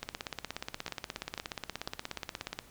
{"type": "two click trains", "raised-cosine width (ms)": 0.2, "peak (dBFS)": [-19, -18], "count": [3, 44], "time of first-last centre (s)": [[0.88, 1.875], [0.03, 2.59]], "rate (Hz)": [2.01, 16.8], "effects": ["pink hiss -57 dBFS RMS until 2.7 s"]}